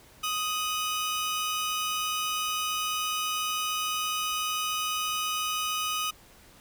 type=tone pair together; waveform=sawtooth; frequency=1249 / 2971 Hz; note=D#6 / F#7; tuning=+6 / +6 cents; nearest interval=octave + minor third; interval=1500 cents; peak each=-26 / -29 dBFS; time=0.23-6.11 s; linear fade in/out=10 ms; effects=pink hiss -55 dBFS RMS until 6.6 s